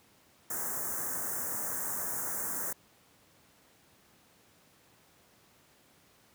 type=band-stop noise; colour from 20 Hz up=white; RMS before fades=-35 dBFS; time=0.5-2.73 s; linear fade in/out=5 ms; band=1800 to 6300 Hz; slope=48 dB/octave; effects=pink hiss -63 dBFS RMS until 6.34 s + high-pass 100 Hz 12 dB/octave